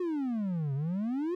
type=exponential two-way sweep; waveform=triangle; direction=down then up; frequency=370 to 132.4 to 370 Hz; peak=-27 dBFS; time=0-1.35 s; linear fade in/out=5 ms; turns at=0.74 s; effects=none